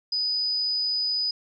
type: tone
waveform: sine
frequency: 4978 Hz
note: D#8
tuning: in tune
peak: -23 dBFS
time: 0.12-1.31 s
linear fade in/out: 5 ms
effects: none